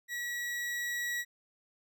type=tone with level ramp; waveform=40% pulse; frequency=1925 Hz; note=B6; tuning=45 cents flat; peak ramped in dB=-34 to -31 dBFS; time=0.08-1.25 s; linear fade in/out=50 ms; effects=none